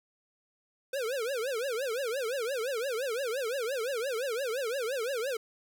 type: tone with vibrato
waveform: square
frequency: 496.7 Hz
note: B4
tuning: 10 cents sharp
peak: -31 dBFS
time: 0.93-5.37 s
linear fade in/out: 5 ms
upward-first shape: triangle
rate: 5.8 Hz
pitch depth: 270 cents each way
effects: none